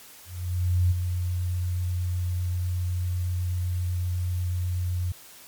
sine tone with ADSR envelope, 89.2 Hz, F2, 37 cents sharp, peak -17 dBFS, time 0.25-5.12 s, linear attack 660 ms, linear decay 19 ms, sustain -7 dB, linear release 4 ms, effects white hiss -48 dBFS RMS until 5.47 s + MP3 96 kbps

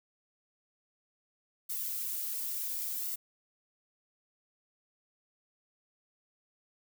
violet noise with flanger, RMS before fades -36 dBFS, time 1.69-3.16 s, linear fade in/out 10 ms, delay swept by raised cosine 1.2 to 4.8 ms, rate 0.71 Hz, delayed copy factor -0.85, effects none

